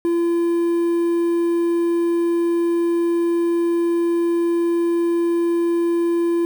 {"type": "tone with quantisation", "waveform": "triangle", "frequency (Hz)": 340.7, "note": "F4", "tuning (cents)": -43, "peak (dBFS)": -14, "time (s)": [0.05, 6.45], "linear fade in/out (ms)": 0, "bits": 7, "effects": []}